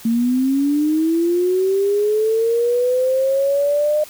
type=linear sweep; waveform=sine; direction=up; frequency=225.1 to 610 Hz; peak=-14 dBFS; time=0.05-4.04 s; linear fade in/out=5 ms; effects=white hiss -40 dBFS RMS until 4.09 s